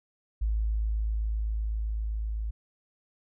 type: tone with level ramp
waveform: sine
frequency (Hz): 53.9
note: A1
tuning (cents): -35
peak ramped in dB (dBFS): -24 to -29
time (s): 0.41-2.51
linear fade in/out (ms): 10
effects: none